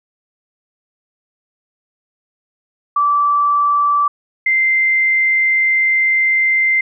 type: tone pair in turn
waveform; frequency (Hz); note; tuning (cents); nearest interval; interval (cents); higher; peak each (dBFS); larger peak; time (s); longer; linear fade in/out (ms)
sine; 1161 / 2084; D6 / C7; -20 / -7; minor seventh; 1013; second; -11; neither; 2.96-4.08 / 4.46-6.81; second; 5
effects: none